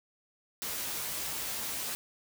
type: noise with comb filter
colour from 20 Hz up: white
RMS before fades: -36 dBFS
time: 0.62-1.95 s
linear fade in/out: 0 ms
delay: 13 ms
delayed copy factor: +0.55
effects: none